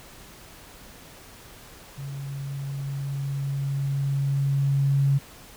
sine tone with level ramp, 138.59 Hz, C#3, in tune, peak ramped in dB -32 to -17 dBFS, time 1.97-5.19 s, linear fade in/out 20 ms, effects pink hiss -47 dBFS RMS until 5.56 s

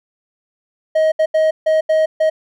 triangle tone bursts at uneven times, 630 Hz, D#5, 21 cents sharp, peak -9 dBFS, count 6, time 0.95-1.12 / 1.19-1.26 / 1.34-1.51 / 1.66-1.81 / 1.89-2.06 / 2.2-2.3 s, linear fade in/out 10 ms, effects none

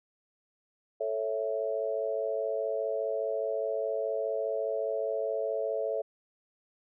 sine chord, A major, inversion none, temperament equal, 440 / 554.4 / 659.3 Hz, A4 / C#5 / E5, 0 / 0 / 0 cents, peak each -33 dBFS, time 1-6.02 s, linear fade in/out 10 ms, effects none

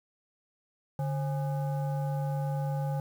sine tone with frequency modulation, 145.3 Hz, D3, 18 cents flat, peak -28 dBFS, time 0.99-3 s, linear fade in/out 2 ms, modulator 680 Hz, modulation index 0.6, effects 9-bit

